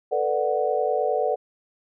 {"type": "chord", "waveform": "sine", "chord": "B minor seventh", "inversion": "third", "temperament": "equal with one note detuned", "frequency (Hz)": [444.3, 493.9, 587.3, 740], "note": ["A4", "B4", "D5", "F#5"], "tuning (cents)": [17, 0, 0, 0], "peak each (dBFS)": -26, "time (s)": [0.11, 1.36], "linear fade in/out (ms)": 20, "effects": []}